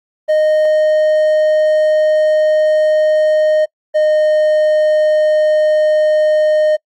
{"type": "tone pair in turn", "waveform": "triangle", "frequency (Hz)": [617, 614.1], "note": ["D#5", "D#5"], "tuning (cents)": [-15, -23], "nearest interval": "unison", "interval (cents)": 8, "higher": "first", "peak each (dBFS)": -7, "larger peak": "neither", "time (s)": [[0.28, 3.66], [3.94, 6.77]], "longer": "first", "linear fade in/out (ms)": 20, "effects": ["noise-tail reverb RT60 0.1 s tail -26 dB re dry", "Opus 24 kbps"]}